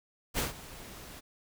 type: noise with ADSR envelope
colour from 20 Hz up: pink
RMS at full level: -29 dBFS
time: 0.34-1.21 s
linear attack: 43 ms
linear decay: 140 ms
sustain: -18 dB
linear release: 26 ms
effects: none